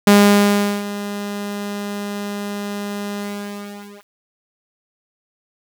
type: tone with ADSR envelope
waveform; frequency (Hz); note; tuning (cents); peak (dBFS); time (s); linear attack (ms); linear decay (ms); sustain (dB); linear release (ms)
sawtooth; 203.7; G#3; -33; -3; 0.07-4.1; 4; 750; -17; 900
effects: 7-bit